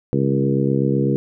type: harmonic tone with a mistuned harmonic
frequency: 68.1 Hz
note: C#2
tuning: 30 cents flat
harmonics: 2 / 3 / 4 / 5 / 6 / 7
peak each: -20 / -22 / -23 / -24 / -25 / -25 dBFS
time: 0.13-1.16 s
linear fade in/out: 0 ms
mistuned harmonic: 2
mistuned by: +20 cents
effects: none